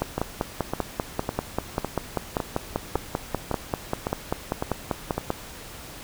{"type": "two click trains", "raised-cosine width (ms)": 1, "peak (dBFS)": [-11, -9], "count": [10, 28], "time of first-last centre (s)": [[0.18, 5.18], [0.02, 5.304]], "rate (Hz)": [1.8, 5.11], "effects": ["pink hiss -41 dBFS RMS until 6.03 s"]}